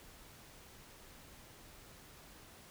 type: silence
effects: pink hiss -57 dBFS RMS until 2.7 s